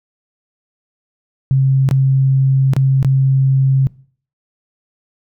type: tone with dropouts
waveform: sine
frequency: 134.1 Hz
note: C3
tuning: 43 cents sharp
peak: -9 dBFS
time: 1.51-3.87 s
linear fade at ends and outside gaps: 0 ms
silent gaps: 1.889-1.911 / 2.735-2.765 / 3.028-3.047 s
effects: noise-tail reverb RT60 0.5 s tail -22 dB re dry